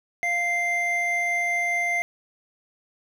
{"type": "tone pair together", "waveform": "triangle", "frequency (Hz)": [694.7, 2089], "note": ["F5", "C7"], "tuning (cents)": [-9, -3], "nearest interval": "octave + perfect fifth", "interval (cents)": 1906, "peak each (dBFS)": [-27, -21], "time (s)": [0.23, 2.02], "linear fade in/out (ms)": 0, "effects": []}